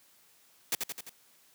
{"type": "noise with echo", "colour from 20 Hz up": "white", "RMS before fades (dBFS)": -29, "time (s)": [0.72, 0.75], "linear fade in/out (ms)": 2, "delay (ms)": 86, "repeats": 4, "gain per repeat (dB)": -4, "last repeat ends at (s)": 1.094, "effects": ["white hiss -63 dBFS RMS until 1.54 s", "high-pass 100 Hz 12 dB/octave"]}